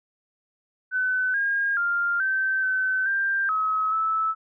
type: tone with pitch steps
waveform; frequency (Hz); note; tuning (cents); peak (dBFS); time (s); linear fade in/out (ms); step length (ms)
sine; 1511 / 1622 / 1398 / 1548 / 1525 / 1585 / 1281 / 1308; F#6 / G#6 / F6 / G6 / G6 / G6 / E6 / E6; +36 / -41 / +1 / -22 / -48 / +19 / -50 / -14; -21; 0.91-4.35; 50; 430
effects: none